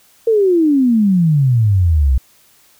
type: exponential sweep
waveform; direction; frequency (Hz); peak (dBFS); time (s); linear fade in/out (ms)
sine; down; 466.2 to 61.74; -9; 0.27-2.18; 5
effects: white hiss -51 dBFS RMS until 2.79 s

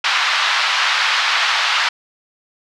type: band-pass noise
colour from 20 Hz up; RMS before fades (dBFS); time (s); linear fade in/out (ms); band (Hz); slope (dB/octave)
pink; -17; 0.04-1.89; 5; 1000 to 4600; 24
effects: none

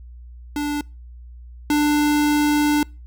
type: tone pair in turn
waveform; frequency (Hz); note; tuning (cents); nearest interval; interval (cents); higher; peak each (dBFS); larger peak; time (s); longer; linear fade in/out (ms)
square; 292.9 / 296; D4 / D4; -5 / +14; unison; 19; second; -22 / -16; second; 0.56-0.81 / 1.7-2.83; second; 2
effects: noise-tail reverb RT60 0.3 s tail -26 dB re dry + added 60 Hz sine -37 dBFS peak until 3.06 s

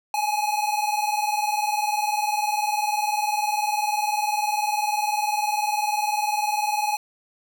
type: tone pair together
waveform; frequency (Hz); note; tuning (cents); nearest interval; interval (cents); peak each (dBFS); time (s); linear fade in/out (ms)
square; 833 / 853; G#5 / G#5; +5 / +46; unison; 41; -25 / -26; 0.14-6.97; 2
effects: none

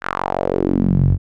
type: tone with band-pass filter sweep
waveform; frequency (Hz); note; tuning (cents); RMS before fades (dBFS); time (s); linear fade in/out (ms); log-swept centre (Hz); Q
sawtooth; 46.25; F#1; 0; -17; 0.01-1.18; 50; 1600 to 95; 3.2
effects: none

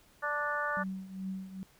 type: harmonic tone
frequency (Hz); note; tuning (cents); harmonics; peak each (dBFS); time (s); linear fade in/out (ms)
293.7; D4; 0; 2 / 3 / 4 / 5 / 6; -38 / -40 / -35 / -35 / -38; 0.22-0.84; 20
type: tone with tremolo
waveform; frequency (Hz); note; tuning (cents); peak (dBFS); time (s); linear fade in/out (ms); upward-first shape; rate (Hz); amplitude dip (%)
sine; 190; F#3; +46; -33; 0.77-1.63; 0; triangle; 2.4; 80
effects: pink hiss -63 dBFS RMS until 1.79 s

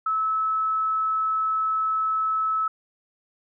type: tone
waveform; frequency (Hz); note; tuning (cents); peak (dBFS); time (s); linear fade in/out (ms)
sine; 1300; E6; -24; -21; 0.06-2.68; 5
effects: none

